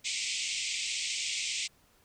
pink band-pass noise, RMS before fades -34 dBFS, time 0.04-1.68 s, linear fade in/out 20 ms, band 2100 to 8400 Hz, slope 96 dB/octave, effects pink hiss -65 dBFS RMS until 2.04 s

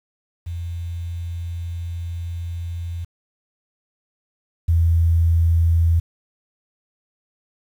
sine tone pair in turn, 85.4 / 83.3 Hz, F2 / E2, -38 / +19 cents, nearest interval unison, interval 43 cents, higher first, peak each -25 / -13 dBFS, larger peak second, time 0.46-3.05 / 4.68-6 s, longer first, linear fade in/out 10 ms, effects 8-bit

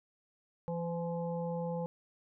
harmonic tone with a mistuned harmonic, 169.7 Hz, F3, 49 cents flat, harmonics 1 / 3 / 5 / 6, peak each -36 / -37 / -43 / -55 dBFS, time 0.68-1.86 s, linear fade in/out 0 ms, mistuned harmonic 6, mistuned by +42 cents, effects none

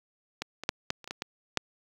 clicks, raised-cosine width 0.2 ms, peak -15 / -20 / -7 / -10 / -29 / -23 / -17 / -15 / -7 dBFS, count 9, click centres 0.42 / 0.636 / 0.691 / 0.904 / 1.043 / 1.076 / 1.109 / 1.221 / 1.573 s, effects high-pass 80 Hz 12 dB/octave + 8-bit

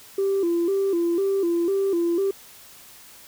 sine tone with vibrato, 365.5 Hz, F#4, 21 cents flat, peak -18 dBFS, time 0.18-2.31 s, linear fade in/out 5 ms, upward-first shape square, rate 2 Hz, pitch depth 120 cents each way, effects tanh soft clip ceiling -16 dBFS + white hiss -47 dBFS RMS until 3.27 s

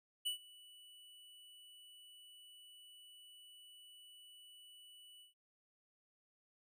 square tone with ADSR envelope, 2960 Hz, F#7, in tune, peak -35 dBFS, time 0.25-5.34 s, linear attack 17 ms, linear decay 110 ms, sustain -23 dB, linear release 130 ms, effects none

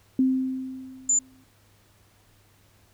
sine tone with exponential decay, 260.8 Hz, C4, 5 cents flat, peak -16 dBFS, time 0.19-1.44 s, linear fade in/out 2 ms, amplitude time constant 270 ms
sine tone, 7080 Hz, A8, 10 cents sharp, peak -18 dBFS, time 1.09-1.19 s, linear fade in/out 5 ms
effects added 101 Hz sine -61 dBFS peak until 2.93 s + pink hiss -61 dBFS RMS until 2.93 s

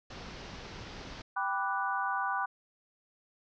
pink low-pass noise, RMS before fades -45 dBFS, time 0.1-1.22 s, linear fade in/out 5 ms, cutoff 5800 Hz, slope 48 dB/octave
sine chord, G major seventh, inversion none, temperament equal, 784 / 987.8 / 1174.7 / 1480 Hz, G5 / B5 / D6 / F#6, 0 / 0 / 0 / 0 cents, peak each -35 dBFS, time 1.36-2.46 s, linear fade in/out 10 ms
effects none

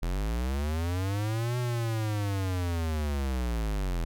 square linear two-way sweep, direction up then down, 40.41 to 124.1 to 40.41 Hz, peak -28 dBFS, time 0.02-4.05 s, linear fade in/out 10 ms, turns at 1.58 s, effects none

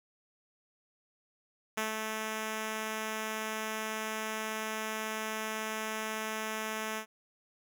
5% pulse tone with ADSR envelope, 218.2 Hz, A3, 14 cents flat, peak -19 dBFS, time 1.77-7.06 s, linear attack 9 ms, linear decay 140 ms, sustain -4 dB, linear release 84 ms, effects none

